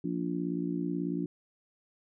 harmonic tone, 58.27 Hz, A#1, in tune, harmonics 3 / 4 / 5 / 6, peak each -34 / -40 / -33 / -38 dBFS, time 0.04-1.26 s, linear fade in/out 5 ms, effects none

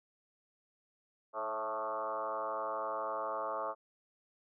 sine tone with frequency modulation, 880 Hz, A5, in tune, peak -34 dBFS, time 1.33-3.75 s, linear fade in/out 50 ms, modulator 112 Hz, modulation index 3.5, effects none

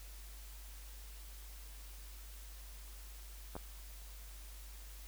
clicks, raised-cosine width 1 ms, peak -30 dBFS, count 2, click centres 3.554 / 3.565 s, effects added 50 Hz sine -49 dBFS peak until 5.07 s + white hiss -57 dBFS RMS until 5.07 s

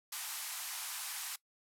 white band-pass noise, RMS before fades -42 dBFS, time 0.12-1.36 s, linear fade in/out 5 ms, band 740 to 14000 Hz, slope 48 dB/octave, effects noise-tail reverb RT60 0.1 s tail -20 dB re dry

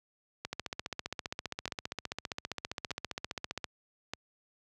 two click trains, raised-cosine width 0.2 ms, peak -18 / -18 dBFS, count 48 / 4, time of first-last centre 0.53-3.643 / 0.45-4.136 s, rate 15.1 / 0.814 Hz, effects high-pass 60 Hz 12 dB/octave

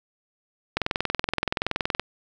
click train, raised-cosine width 0.3 ms, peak -7 dBFS, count 27, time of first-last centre 0.77-1.996 s, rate 21.2 Hz, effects none

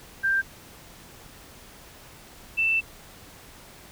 sine tone pair in turn, 1580 / 2663 Hz, G6 / E7, +13 / +17 cents, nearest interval major sixth, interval 904 cents, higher second, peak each -20 dBFS, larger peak neither, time 0.23-0.42 / 2.57-2.81 s, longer second, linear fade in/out 20 ms, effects pink hiss -48 dBFS RMS until 3.91 s

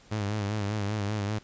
sawtooth tone with vibrato, 103.83 Hz, G#2, in tune, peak -24 dBFS, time 0.11-1.39 s, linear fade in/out 10 ms, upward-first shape sine, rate 5.1 Hz, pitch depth 72 cents each way, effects pink hiss -56 dBFS RMS until 1.43 s + resampled to 16000 Hz

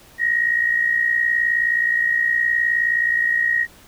sine tone with amplitude modulation, 1885 Hz, A#6, 19 cents sharp, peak -13 dBFS, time 0.18-3.67 s, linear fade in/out 50 ms, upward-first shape sine, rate 59.2 Hz, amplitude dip 65%, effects pink hiss -48 dBFS RMS until 3.87 s

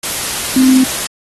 sine tone in noise, 260 Hz, C4, 11 cents flat, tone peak -6 dBFS, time 0.56-0.84 s, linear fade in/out 5 ms, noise white, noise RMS -19 dBFS, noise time 0.03-1.07 s, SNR +10 dB, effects AAC 32 kbps

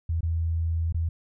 sine tone with dropouts, 82.41 Hz, E2, in tune, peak -23 dBFS, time 0.09-1.09 s, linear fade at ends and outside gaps 5 ms, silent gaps 0.208-0.23 / 0.925-0.944 s, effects none

